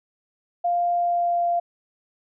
sine tone with pitch glide, 698.5 to 692.9 Hz, F5 to F5, 0 to -14 cents, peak -19 dBFS, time 0.64-1.6 s, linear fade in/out 10 ms, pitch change -14 cents, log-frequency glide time 0.94-1.47 s, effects none

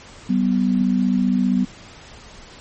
sine tone pair together, 191.64 / 246.9 Hz, G3 / B3, -39 / 0 cents, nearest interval major third, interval 439 cents, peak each -18 dBFS, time 0.29-1.65 s, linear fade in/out 10 ms, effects pink hiss -42 dBFS RMS until 2.6 s + MP3 32 kbps

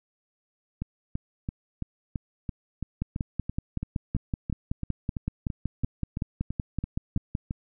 two click trains, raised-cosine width 5 ms, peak -18 / -15 dBFS, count 21 / 24, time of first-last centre 0.82-7.509 / 3.02-7.351 s, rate 2.99 / 5.31 Hz, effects none

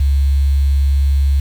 sine tone with quantisation, 69.3 Hz, C#2, in tune, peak -10 dBFS, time 0-1.4 s, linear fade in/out 5 ms, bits 6, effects none

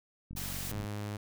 click train, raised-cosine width 5 ms, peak -31 dBFS, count 26, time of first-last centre 0.31-0.843 s, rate 46.9 Hz
white noise, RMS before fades -40 dBFS, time 0.36-0.72 s, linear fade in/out 10 ms
sawtooth tone, 103.83 Hz, G#2, in tune, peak -32 dBFS, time 0.71-1.17 s, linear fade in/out 5 ms
effects none

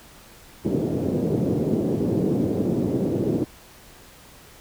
white band-pass noise, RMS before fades -23 dBFS, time 0.64-3.45 s, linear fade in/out 20 ms, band 110 to 410 Hz, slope 24 dB/octave, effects pink hiss -48 dBFS RMS until 4.6 s

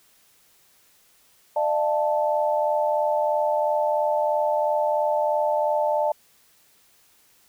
sine tone cluster, 601 / 684 / 879 Hz, D5 / F5 / A5, +40 / -36 / -2 cents, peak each -22 / -28 / -24 dBFS, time 1.56-6.12 s, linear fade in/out 5 ms, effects white hiss -59 dBFS RMS until 7.48 s

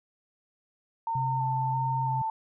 sine tone with vibrato, 900 Hz, A5, 39 cents sharp, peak -27 dBFS, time 1.07-2.3 s, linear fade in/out 2 ms, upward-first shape square, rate 1.5 Hz, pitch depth 22 cents each way
sine tone, 130.81 Hz, C3, in tune, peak -29 dBFS, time 1.15-2.22 s, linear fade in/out 5 ms
effects none

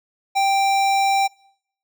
square tone with notch filter, 785 Hz, G5, 2 cents sharp, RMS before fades -18 dBFS, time 0.35-1.28 s, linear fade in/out 20 ms, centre 12000 Hz, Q 1, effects noise-tail reverb RT60 0.7 s tail -26 dB re dry

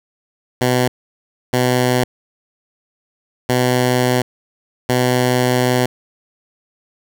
10% pulse tone bursts at uneven times, 125.4 Hz, B2, 27 cents sharp, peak -5 dBFS, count 4, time 0.61-0.88 / 1.53-2.04 / 3.49-4.22 / 4.89-5.86 s, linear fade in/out 5 ms, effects none

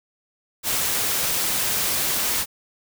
white noise, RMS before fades -23 dBFS, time 0.63-2.46 s, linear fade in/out 50 ms, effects none

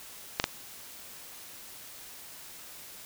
clicks, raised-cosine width 0.2 ms, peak -7 dBFS, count 2, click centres 0.399 / 0.441 s, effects white hiss -47 dBFS RMS until 3.05 s

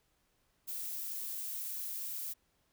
violet noise, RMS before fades -40 dBFS, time 0.67-2.34 s, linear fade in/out 20 ms, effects pink hiss -75 dBFS RMS until 2.72 s

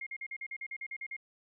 sine tone bursts, 2133 Hz, C7, 33 cents sharp, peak -37 dBFS, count 12, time 0.01-1.166 s, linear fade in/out 5 ms, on 56 ms, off 44 ms, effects none

